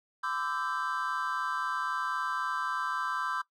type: chord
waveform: triangle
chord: E minor seventh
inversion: second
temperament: equal with one note detuned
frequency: 1013.8 / 1174.7 / 1318.5 / 1568 Hz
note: B5 / D6 / E6 / G6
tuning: +45 / 0 / 0 / 0 cents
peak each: -34 dBFS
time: 0.23-3.42 s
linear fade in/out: 10 ms
effects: noise-tail reverb RT60 0.1 s tail -18 dB re dry